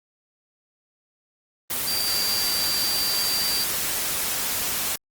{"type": "tone in noise", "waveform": "sine", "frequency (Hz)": 4699, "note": "D8", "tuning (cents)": 0, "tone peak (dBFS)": -24, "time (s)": [1.87, 3.64], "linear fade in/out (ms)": 5, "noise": "white", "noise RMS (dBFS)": -26, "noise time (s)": [1.7, 4.96], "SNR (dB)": -1, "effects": ["Opus 24 kbps"]}